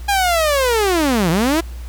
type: linear two-way sweep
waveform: sawtooth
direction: down then up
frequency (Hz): 820 to 155.56 to 343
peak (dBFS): -10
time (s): 0.08-1.61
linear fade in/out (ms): 10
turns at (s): 1.3
effects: added 60 Hz sine -27 dBFS peak until 1.88 s + pink hiss -44 dBFS RMS until 1.88 s